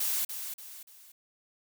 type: noise with echo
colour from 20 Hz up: blue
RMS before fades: -30 dBFS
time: 0-0.25 s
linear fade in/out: 5 ms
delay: 290 ms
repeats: 3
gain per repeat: -8 dB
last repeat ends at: 1.12 s
effects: none